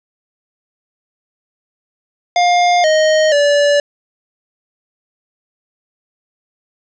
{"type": "tone with pitch steps", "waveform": "square", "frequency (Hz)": [707, 623, 578], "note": ["F5", "D#5", "D5"], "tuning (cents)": [21, 2, -28], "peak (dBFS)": -10, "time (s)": [2.36, 3.8], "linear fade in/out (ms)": 2, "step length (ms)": 480, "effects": ["resampled to 16000 Hz", "8-bit"]}